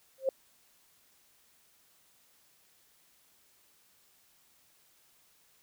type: tone with exponential growth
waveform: sine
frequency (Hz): 532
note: C5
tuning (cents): +29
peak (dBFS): -21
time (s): 0.18-0.29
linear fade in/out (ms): 2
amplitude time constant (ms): 23
effects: white hiss -66 dBFS RMS until 5.62 s